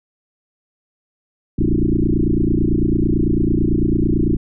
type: tone with frequency modulation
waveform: sine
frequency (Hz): 169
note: E3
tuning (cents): +43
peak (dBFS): -13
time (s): 1.58-4.37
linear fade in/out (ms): 10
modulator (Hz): 29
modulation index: 6.3
effects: none